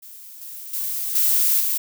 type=noise with level steps; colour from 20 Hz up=violet; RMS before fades=-41 / -36 / -26 / -18 / -22 dBFS; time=0.02-1.78 s; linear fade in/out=10 ms; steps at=0.41 / 0.73 / 1.15 / 1.6 s; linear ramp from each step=5 ms; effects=none